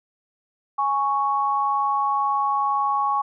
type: tone pair together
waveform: sine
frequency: 830.6 / 1108.7 Hz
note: G#5 / C#6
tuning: 0 / 0 cents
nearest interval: perfect fourth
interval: 500 cents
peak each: -23 / -21 dBFS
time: 0.78-3.22 s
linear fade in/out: 10 ms
effects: none